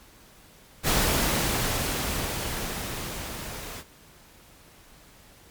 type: noise with level ramp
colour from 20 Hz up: pink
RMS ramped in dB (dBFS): -22 to -38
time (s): 0.83-3.84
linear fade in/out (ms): 50
effects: pink hiss -53 dBFS RMS until 5.5 s + MP3 96 kbps